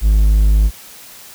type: tone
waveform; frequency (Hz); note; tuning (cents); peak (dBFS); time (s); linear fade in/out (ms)
triangle; 52.1; G#1; +6; -6; 0.01-0.71; 50
effects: white hiss -38 dBFS RMS until 1.34 s